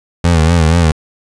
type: tone with vibrato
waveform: 25% pulse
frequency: 82.41 Hz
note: E2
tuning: in tune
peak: -4 dBFS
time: 0.24-0.92 s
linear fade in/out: 5 ms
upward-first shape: sine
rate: 4.2 Hz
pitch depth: 90 cents each way
effects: resampled to 22050 Hz